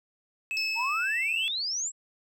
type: tone with pitch glide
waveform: triangle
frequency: 2592 to 2662 Hz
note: E7 to E7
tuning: -30 to +16 cents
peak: -27 dBFS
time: 0.51-1.48 s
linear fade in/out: 0 ms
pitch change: +46 cents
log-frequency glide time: 0.88-1.21 s
type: tone with exponential decay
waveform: triangle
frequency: 5260 Hz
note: E8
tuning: 5 cents flat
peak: -27 dBFS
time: 0.57-1.54 s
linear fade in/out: 0 ms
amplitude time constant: 210 ms
type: exponential sweep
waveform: sine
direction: up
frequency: 872 to 7830 Hz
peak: -28 dBFS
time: 0.75-1.92 s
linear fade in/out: 50 ms
effects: none